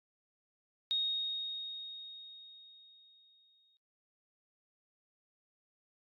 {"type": "tone with exponential decay", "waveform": "sine", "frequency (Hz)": 3732, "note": "A#7", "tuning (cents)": 1, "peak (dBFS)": -29, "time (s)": [0.91, 3.77], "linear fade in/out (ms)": 0, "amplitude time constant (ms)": 620, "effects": ["AAC 48 kbps"]}